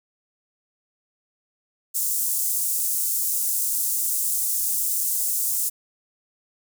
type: high-pass noise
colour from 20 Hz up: pink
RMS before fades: -24 dBFS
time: 1.94-5.7 s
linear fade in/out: 20 ms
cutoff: 7700 Hz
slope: 24 dB/octave
effects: none